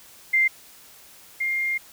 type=tone pair in turn; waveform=sine; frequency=2093 / 2117 Hz; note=C7 / C7; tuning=0 / +20 cents; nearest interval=unison; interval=20 cents; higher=second; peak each=-16 / -22 dBFS; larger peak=first; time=0.33-0.48 / 1.4-1.78 s; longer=second; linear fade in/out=10 ms; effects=white hiss -49 dBFS RMS until 1.92 s

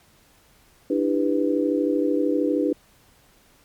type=chord; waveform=sine; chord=E minor seventh; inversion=third; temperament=just; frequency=296.7 / 329.6 / 395.6 / 494.4 Hz; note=D4 / E4 / G4 / B4; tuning=+18 / 0 / +16 / +2 cents; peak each=-22 / -26 / -26 / -25 dBFS; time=0.9-2.73 s; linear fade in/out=5 ms; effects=pink hiss -57 dBFS RMS until 3.64 s + MP3 96 kbps

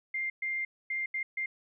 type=tone bursts at uneven times; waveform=sine; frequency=2104 Hz; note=C7; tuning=9 cents sharp; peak=-30 dBFS; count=5; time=0.14-0.3 / 0.42-0.65 / 0.9-1.06 / 1.14-1.23 / 1.37-1.46 s; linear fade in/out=5 ms; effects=none

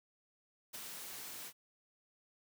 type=noise with ADSR envelope; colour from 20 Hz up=white; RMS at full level=-44 dBFS; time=0.73-1.53 s; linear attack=16 ms; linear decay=21 ms; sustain=-3 dB; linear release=60 ms; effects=high-pass 100 Hz 12 dB/octave

